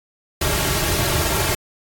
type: noise with comb filter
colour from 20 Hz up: pink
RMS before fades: -20 dBFS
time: 0.41-1.55 s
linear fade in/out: 5 ms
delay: 4 ms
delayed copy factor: -0.75
effects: AAC 64 kbps